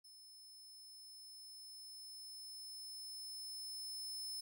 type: tone with level ramp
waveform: sawtooth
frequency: 5240 Hz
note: E8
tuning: 11 cents flat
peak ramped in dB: -55 to -40 dBFS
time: 0.04-4.41 s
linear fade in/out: 10 ms
effects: none